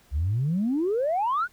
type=exponential sweep; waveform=sine; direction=up; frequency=65.41 to 1525 Hz; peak=-21 dBFS; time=0.11-1.48 s; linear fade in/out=50 ms; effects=tanh soft clip ceiling -18 dBFS + pink hiss -59 dBFS RMS until 1.52 s